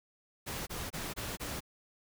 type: noise bursts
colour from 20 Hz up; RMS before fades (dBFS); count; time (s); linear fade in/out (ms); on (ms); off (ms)
pink; -39; 5; 0.46-1.606; 20; 210; 24
effects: none